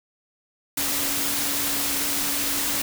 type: tone in noise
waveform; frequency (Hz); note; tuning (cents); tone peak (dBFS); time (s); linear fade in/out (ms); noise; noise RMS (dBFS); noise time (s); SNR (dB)
sine; 283.2; C#4; +37; -35; 0.77-2.82; 5; white; -25; 0.77-2.82; -13
effects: none